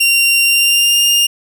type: tone with pitch glide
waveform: sawtooth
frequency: 2765 to 2813 Hz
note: F7 to F7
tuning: -18 to +12 cents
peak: -6 dBFS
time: 0-1.27 s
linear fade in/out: 10 ms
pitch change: +30 cents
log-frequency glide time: 0.43-1.03 s
effects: none